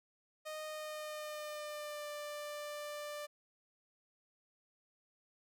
sawtooth tone with pitch glide, 618 to 591.5 Hz, D#5 to D5, -12 to +12 cents, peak -38 dBFS, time 0.45-3.27 s, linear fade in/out 20 ms, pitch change -76 cents, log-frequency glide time 0.64-2.1 s, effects none

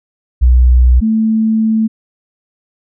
sine tone pair in turn, 62 / 220.7 Hz, B1 / A3, +7 / +5 cents, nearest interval octave + minor seventh, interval 2198 cents, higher second, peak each -4 / -9 dBFS, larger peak first, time 0.41-1.01 / 1.01-1.88 s, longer second, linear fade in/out 20 ms, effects none

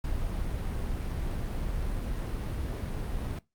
brown noise, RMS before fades -32 dBFS, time 0.04-3.39 s, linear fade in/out 5 ms, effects noise-tail reverb RT60 0.2 s tail -20 dB re dry + Opus 48 kbps

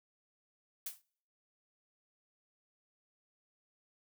blue noise with exponential decay, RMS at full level -36 dBFS, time 0.86-1.02 s, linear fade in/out 5 ms, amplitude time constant 34 ms, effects noise-tail reverb RT60 0.6 s tail -26 dB re dry

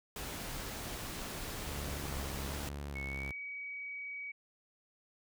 pink noise, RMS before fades -42 dBFS, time 0.16-2.69 s, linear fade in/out 2 ms
sawtooth tone with vibrato, 69.9 Hz, C#2, 15 cents sharp, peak -36 dBFS, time 1.67-3.32 s, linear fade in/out 10 ms, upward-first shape square, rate 1.2 Hz, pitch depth 41 cents each way
sine tone with pitch glide, 2205 to 2266 Hz, C#7 to C#7, -10 to +37 cents, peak -40 dBFS, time 2.95-4.32 s, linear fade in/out 10 ms, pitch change +47 cents, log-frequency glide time 3.06-3.29 s
effects none

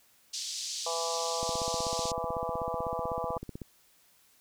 pink band-pass noise, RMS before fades -37 dBFS, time 0.33-2.12 s, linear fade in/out 10 ms, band 4100 to 6900 Hz, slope 24 dB/octave
harmonic tone, 166.3 Hz, E3, 16 cents sharp, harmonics 3 / 4 / 5 / 6 / 7, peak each -36 / -37 / -38 / -39 / -39 dBFS, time 0.86-3.38 s, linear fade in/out 5 ms
click train, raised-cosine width 3 ms, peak -26 dBFS, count 36, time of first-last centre 1.43-3.617 s, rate 16 Hz
effects white hiss -64 dBFS RMS until 4.4 s

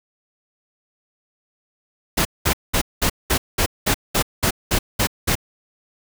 pink noise bursts, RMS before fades -18 dBFS, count 12, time 2.17-5.354 s, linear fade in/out 10 ms, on 82 ms, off 200 ms, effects none

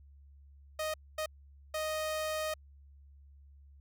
sawtooth tone bursts at uneven times, 622.3 Hz, D#5, in tune, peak -29 dBFS, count 3, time 0.79-0.94 / 1.18-1.26 / 1.74-2.54 s, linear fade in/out 5 ms, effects added 70 Hz sine -54 dBFS peak until 3.8 s

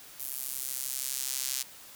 square tone with high-pass filter sweep, 66.2 Hz, C2, 21 cents sharp, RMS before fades -35 dBFS, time 0.19-1.63 s, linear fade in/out 10 ms, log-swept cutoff 12000 to 5700 Hz, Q 0.84, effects white hiss -50 dBFS RMS until 1.95 s

